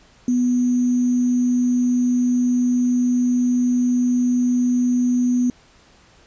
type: tone with sample-and-hold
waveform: sine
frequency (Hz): 246.9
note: B3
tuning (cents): 0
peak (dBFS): -15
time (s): 0.28-5.5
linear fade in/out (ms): 2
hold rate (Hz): 6300
effects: pink hiss -52 dBFS RMS until 6.26 s + resampled to 16000 Hz